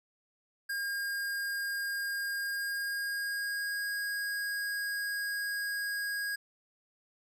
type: tone with pitch glide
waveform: square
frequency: 1616 to 1640.5 Hz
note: G#6 to G#6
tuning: -48 to -22 cents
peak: -33 dBFS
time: 0.69-6.36 s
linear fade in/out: 10 ms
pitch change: +26 cents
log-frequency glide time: 2.4-3.93 s
effects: none